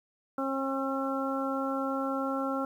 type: harmonic tone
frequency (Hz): 269.7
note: C#4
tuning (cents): -47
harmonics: 1 / 2 / 3 / 4 / 5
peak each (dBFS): -32 / -34 / -38 / -40 / -35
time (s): 0.38-2.65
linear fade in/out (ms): 2
effects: 10-bit